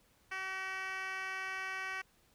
10% pulse tone with band-pass filter, 380 Hz, F#4, 46 cents sharp, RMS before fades -40 dBFS, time 0.31-2.02 s, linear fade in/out 10 ms, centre 2000 Hz, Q 1.4, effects pink hiss -69 dBFS RMS until 2.34 s

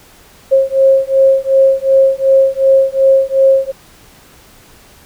sine beating tone pair, 536 / 538.7 Hz, C5 / C#5, +42 / -50 cents, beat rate 2.7 Hz, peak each -10 dBFS, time 0.51-3.72 s, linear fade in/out 20 ms, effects pink hiss -43 dBFS RMS until 5.05 s

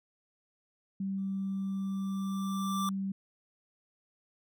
sine tone, 194.1 Hz, G3, 17 cents flat, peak -31 dBFS, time 1-3.12 s, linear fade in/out 5 ms
square tone with exponential growth, 1174.7 Hz, D6, in tune, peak -31 dBFS, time 1.18-2.89 s, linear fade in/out 1 ms, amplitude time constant 370 ms
effects none

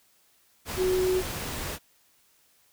sine tone in noise, 370 Hz, F#4, in tune, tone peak -22 dBFS, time 0.76-1.23 s, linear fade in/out 50 ms, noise pink, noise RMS -34 dBFS, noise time 0.65-1.79 s, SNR +9 dB, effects white hiss -64 dBFS RMS until 2.72 s

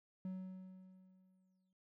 triangle tone with exponential decay, 186.7 Hz, F#3, 16 cents sharp, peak -38 dBFS, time 0.25-1.73 s, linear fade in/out 2 ms, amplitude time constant 320 ms, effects none

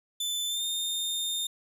sawtooth tone with pitch glide, 3520 to 3642 Hz, A7 to A#7, 0 to -41 cents, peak -26 dBFS, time 0.2-1.47 s, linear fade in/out 5 ms, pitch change +59 cents, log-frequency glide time 0.47-0.65 s, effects none

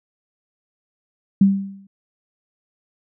sine tone with exponential decay, 196 Hz, G3, in tune, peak -7 dBFS, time 1.41-1.87 s, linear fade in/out 5 ms, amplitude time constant 100 ms, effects none

